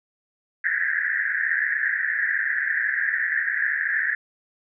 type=band-pass noise; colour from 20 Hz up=white; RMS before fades=-24 dBFS; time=0.64-4.15 s; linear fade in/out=5 ms; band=1600 to 1900 Hz; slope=96 dB/octave; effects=none